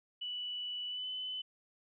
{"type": "tone with pitch glide", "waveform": "sine", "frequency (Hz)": [2960, 3019], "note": ["F#7", "F#7"], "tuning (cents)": [0, 34], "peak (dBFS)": -37, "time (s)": [0.21, 1.42], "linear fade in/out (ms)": 10, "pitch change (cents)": 34, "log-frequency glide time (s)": [0.88, 1.07], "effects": []}